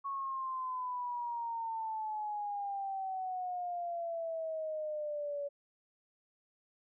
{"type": "exponential sweep", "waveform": "sine", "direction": "down", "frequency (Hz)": [1108.7, 567], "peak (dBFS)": -35, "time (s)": [0.04, 5.49], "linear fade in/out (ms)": 20, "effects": []}